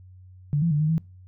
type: tone with pitch steps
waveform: sine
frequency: 145.9 / 168 / 147.9 / 154 / 161.5 Hz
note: D3 / E3 / D3 / D#3 / E3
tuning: -11 / +33 / +13 / -17 / -35 cents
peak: -19 dBFS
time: 0.53-0.98 s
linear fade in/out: 0 ms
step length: 90 ms
effects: noise-tail reverb RT60 0.4 s tail -25 dB re dry + added 92 Hz sine -45 dBFS peak until 1.27 s